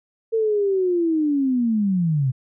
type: linear sweep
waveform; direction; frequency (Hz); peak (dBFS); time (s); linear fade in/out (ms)
sine; down; 454.6 to 124; -17; 0.32-2.32; 20
effects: none